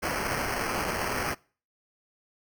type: noise with sample-and-hold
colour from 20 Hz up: white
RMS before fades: -30 dBFS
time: 0.02-1.35 s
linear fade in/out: 20 ms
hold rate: 3675 Hz
effects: noise-tail reverb RT60 0.4 s tail -24 dB re dry